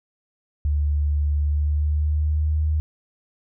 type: tone with pitch glide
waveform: sine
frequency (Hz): 73.42 to 76.89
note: D2 to D#2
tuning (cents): 0 to -20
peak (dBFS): -18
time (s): 0.65-2.8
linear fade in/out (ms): 0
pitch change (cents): +80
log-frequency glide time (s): 1.41-2.6
effects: none